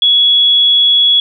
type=tone; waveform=sine; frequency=3365 Hz; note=G#7; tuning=22 cents sharp; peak=-6 dBFS; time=0.02-1.2 s; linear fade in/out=2 ms; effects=none